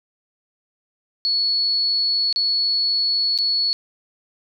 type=tone with dropouts; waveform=sine; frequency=4396 Hz; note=C#8; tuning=15 cents flat; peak=-17 dBFS; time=1.25-3.73 s; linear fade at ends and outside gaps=0 ms; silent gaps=2.327-2.36 / 3.377-3.387 s; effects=none